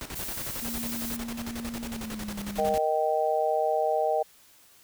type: noise with tremolo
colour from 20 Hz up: pink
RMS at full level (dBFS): -37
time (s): 0.01-2.78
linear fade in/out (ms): 0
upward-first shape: square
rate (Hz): 11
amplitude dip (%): 70
type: noise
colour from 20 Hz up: blue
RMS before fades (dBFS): -36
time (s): 0.15-1.17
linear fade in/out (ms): 10
type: tone with pitch glide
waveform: sine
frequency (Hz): 233.3 to 203.1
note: A#3 to G#3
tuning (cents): +2 to -38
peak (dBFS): -34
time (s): 0.62-2.75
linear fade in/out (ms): 10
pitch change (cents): -240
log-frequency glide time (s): 1.86-2.38
type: chord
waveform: sine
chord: Eb major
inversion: second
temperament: just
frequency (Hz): 466.7 / 622.3 / 777.8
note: Bb4 / Eb5 / G5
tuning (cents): +2 / 0 / -14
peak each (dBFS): -29 / -26 / -27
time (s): 2.58-4.23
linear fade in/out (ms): 10
effects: white hiss -57 dBFS RMS until 4.83 s